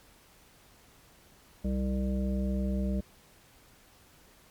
harmonic tone with a mistuned harmonic, 64.9 Hz, C2, 13 cents flat, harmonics 1 / 3 / 5 / 7 / 9, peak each -30 / -30 / -42 / -44 / -41 dBFS, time 1.64-3.01 s, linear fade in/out 10 ms, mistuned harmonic 9, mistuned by +37 cents, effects pink hiss -59 dBFS RMS until 4.5 s + MP3 96 kbps

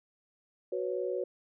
sine chord, F# suspended fourth, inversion none, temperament equal, 370 / 493.9 / 554.4 Hz, F#4 / B4 / C#5, 0 / 0 / 0 cents, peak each -34 / -35 / -36 dBFS, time 0.72-1.24 s, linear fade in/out 5 ms, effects none

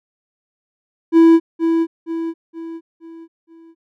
triangle tone with echo, 329.6 Hz, E4, in tune, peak -4 dBFS, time 1.12-1.4 s, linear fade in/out 50 ms, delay 470 ms, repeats 5, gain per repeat -7 dB, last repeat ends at 3.75 s, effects none

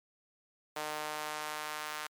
sawtooth tone with high-pass filter sweep, 152.1 Hz, D#3, 39 cents flat, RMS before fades -39 dBFS, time 0.76-2.07 s, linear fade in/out 5 ms, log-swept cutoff 680 to 1200 Hz, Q 1.2, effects MP3 96 kbps

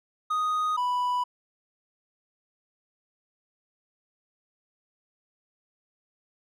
triangle tone pair in turn, 1244.5 / 987.8 Hz, D#6 / B5, 0 / 0 cents, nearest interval major third, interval 400 cents, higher first, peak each -22 / -22 dBFS, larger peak neither, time 0.3-0.77 / 0.77-1.24 s, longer neither, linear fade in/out 10 ms, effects none

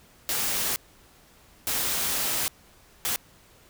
white noise bursts at uneven times, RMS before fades -27 dBFS, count 3, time 0.29-0.76 / 1.67-2.48 / 3.05-3.16 s, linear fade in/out 0 ms, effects pink hiss -56 dBFS RMS until 3.69 s

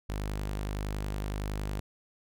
sawtooth tone, 50.8 Hz, G#1, 38 cents flat, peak -28 dBFS, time 0.09-1.8 s, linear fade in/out 5 ms, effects none

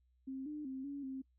sine tone with pitch steps, 265.8 / 299.9 / 264.1 / 282.1 / 265.3 Hz, C4 / D4 / C4 / C#4 / C4, +27 / +36 / +16 / +30 / +24 cents, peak -40 dBFS, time 0.27-1.22 s, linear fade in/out 10 ms, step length 190 ms, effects noise-tail reverb RT60 0.1 s tail -23 dB re dry + added 62 Hz sine -70 dBFS peak until 1.38 s

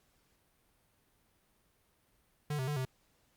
square tone with pitch steps, 148.4 / 130.6 / 147.8 / 130.1 Hz, D3 / C3 / D3 / C3, +18 / -3 / +11 / -9 cents, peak -33 dBFS, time 2.5-2.852 s, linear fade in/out 5 ms, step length 88 ms, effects pink hiss -72 dBFS RMS until 3.36 s + Opus 48 kbps

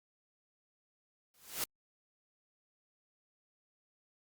white noise with exponential growth, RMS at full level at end -32 dBFS, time 1.34-1.64 s, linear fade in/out 2 ms, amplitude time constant 65 ms, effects Opus 48 kbps

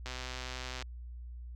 click train, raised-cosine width 0.2 ms, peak -23 dBFS, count 98, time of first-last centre 0.06-0.824 s, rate 127 Hz, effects added 60 Hz sine -42 dBFS peak until 1.55 s

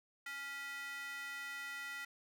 square tone with high-pass filter, 279.1 Hz, C#4, 12 cents sharp, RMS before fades -45 dBFS, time 0.26-2.05 s, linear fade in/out 5 ms, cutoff 1700 Hz, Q 9, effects none

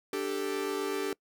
45% pulse chord, D suspended fourth, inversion none, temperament equal, 293.7 / 392 / 440 Hz, D4 / G4 / A4, 0 / 0 / 0 cents, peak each -37 / -33 / -36 dBFS, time 0.13-1.13 s, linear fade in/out 2 ms, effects noise-tail reverb RT60 0.1 s tail -24 dB re dry

